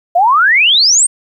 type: exponential sweep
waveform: sine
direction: up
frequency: 663 to 8870 Hz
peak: -6 dBFS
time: 0.15-1.07 s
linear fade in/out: 10 ms
effects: 8-bit